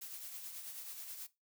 blue noise with tremolo, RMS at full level -45 dBFS, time 0.01-1.27 s, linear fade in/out 10 ms, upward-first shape triangle, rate 9.3 Hz, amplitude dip 50%, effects noise-tail reverb RT60 0.2 s tail -17 dB re dry

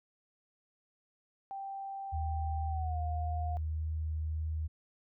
sine tone with pitch glide, 784 to 710.7 Hz, G5 to F5, 0 to +30 cents, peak -38 dBFS, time 1.51-3.57 s, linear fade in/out 0 ms, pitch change -170 cents, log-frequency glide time 2.67-2.99 s
sine tone with vibrato, 78.4 Hz, D#2, 14 cents sharp, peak -32 dBFS, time 2.12-4.68 s, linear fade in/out 20 ms, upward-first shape triangle, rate 1.8 Hz, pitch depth 9 cents each way
effects none

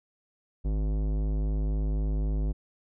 sine tone with tanh clipping, 51.91 Hz, G#1, in tune, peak -27 dBFS, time 0.64-2.53 s, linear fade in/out 20 ms, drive 17 dB, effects none

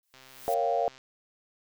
blue noise with exponential growth, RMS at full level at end -39 dBFS, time 0.03-0.54 s, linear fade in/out 1 ms, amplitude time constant 110 ms
click train, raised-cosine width 0.2 ms, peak -34 dBFS, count 111, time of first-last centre 0.14-0.98 s, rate 131 Hz
sine chord, G half-diminished seventh, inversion first, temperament equal, 466.2 / 554.4 / 698.5 / 784 Hz, Bb4 / Db5 / F5 / G5, 0 / 0 / 0 / 0 cents, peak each -31 / -30 / -27 / -33 dBFS, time 0.48-0.88 s, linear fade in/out 0 ms
effects none

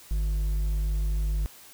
triangle tone with hard clipping, 51 Hz, G#1, 31 cents flat, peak -25 dBFS, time 0.11-1.46 s, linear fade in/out 0 ms, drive 8 dB, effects white hiss -50 dBFS RMS until 1.73 s

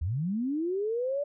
sine linear sweep, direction up, 69.9 to 587.3 Hz, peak -27 dBFS, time 0.01-1.24 s, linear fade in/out 10 ms, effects none

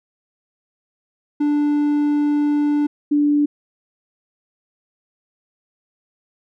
triangle / sine tone pair in turn, 293.7 / 292.6 Hz, D4 / D4, 0 / -6 cents, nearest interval unison, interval 6 cents, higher first, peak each -13 dBFS, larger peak neither, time 1.4-2.87 / 3.11-3.46 s, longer first, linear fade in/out 10 ms, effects none

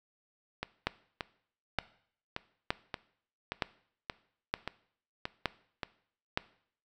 two click trains, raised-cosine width 0.3 ms, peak -18 / -12 dBFS, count 10 / 7, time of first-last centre 0.63-5.832 / 0.87-6.375 s, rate 1.73 / 1.09 Hz, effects noise-tail reverb RT60 0.6 s tail -19 dB re dry

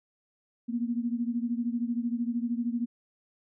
sine beating tone pair, 233.4 / 246.4 Hz, A#3 / B3, +2 / -4 cents, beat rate 13 Hz, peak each -29 / -32 dBFS, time 0.68-2.86 s, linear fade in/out 20 ms, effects none

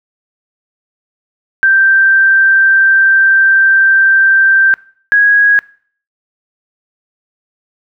sine tone pair in turn, 1568 / 1653.1 Hz, G6 / G#6, 0 / -8 cents, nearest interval minor second, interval 92 cents, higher second, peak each -5 dBFS, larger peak neither, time 1.63-4.74 / 5.12-5.59 s, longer first, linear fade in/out 0 ms, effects noise-tail reverb RT60 0.5 s tail -22 dB re dry

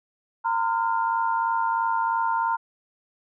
sine tone cluster, 917 / 1020 / 1402 Hz, A#5 / C6 / F6, -29 / -44 / +6 cents, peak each -23 / -27 / -30 dBFS, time 0.44-2.57 s, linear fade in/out 20 ms, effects none

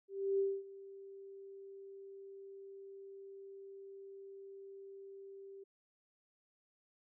sine tone with ADSR envelope, 392 Hz, G4, in tune, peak -29 dBFS, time 0.08-5.64 s, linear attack 310 ms, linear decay 240 ms, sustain -20 dB, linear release 10 ms, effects none

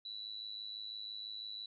sine tone with amplitude modulation, 3951 Hz, B7, in tune, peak -39 dBFS, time 0.05-1.66 s, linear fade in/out 5 ms, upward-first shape sine, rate 106 Hz, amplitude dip 75%, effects none

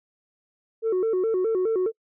sine tone with vibrato, 406.5 Hz, G#4, 37 cents flat, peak -18 dBFS, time 0.82-1.92 s, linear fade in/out 50 ms, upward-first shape square, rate 4.8 Hz, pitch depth 170 cents each way, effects noise-tail reverb RT60 0.1 s tail -26 dB re dry + tanh soft clip ceiling -19 dBFS

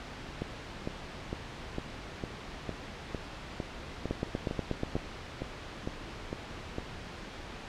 two click trains, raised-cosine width 2 ms, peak -20 / -17 dBFS, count 15 / 8, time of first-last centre 0.42-6.784 / 4.11-4.954 s, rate 2.2 / 8.29 Hz, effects pink hiss -43 dBFS RMS until 7.68 s + low-pass 4000 Hz 12 dB/octave

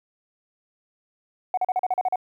sine tone bursts, 740 Hz, F#5, in tune, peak -18 dBFS, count 9, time 1.54-2.158 s, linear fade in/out 2 ms, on 34 ms, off 39 ms, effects tanh soft clip ceiling -16 dBFS + 10-bit

